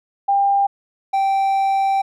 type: tone pair in turn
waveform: sine / triangle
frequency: 797 / 780.6 Hz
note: G5 / G5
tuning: +28 / -8 cents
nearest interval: unison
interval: 36 cents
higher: first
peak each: -13 dBFS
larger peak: neither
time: 0.28-0.67 / 1.13-2.02 s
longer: second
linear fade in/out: 10 ms
effects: none